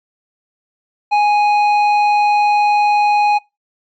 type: tone with hard clipping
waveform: sine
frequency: 830.6 Hz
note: G#5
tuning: in tune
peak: -12 dBFS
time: 1.11-3.39 s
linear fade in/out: 20 ms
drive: 8 dB
effects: noise-tail reverb RT60 0.2 s tail -20 dB re dry + resampled to 16000 Hz